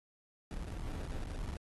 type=noise with sample-and-hold; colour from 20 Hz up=brown; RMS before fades=-40 dBFS; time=0.51-1.57 s; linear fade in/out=0 ms; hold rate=1050 Hz; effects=AAC 32 kbps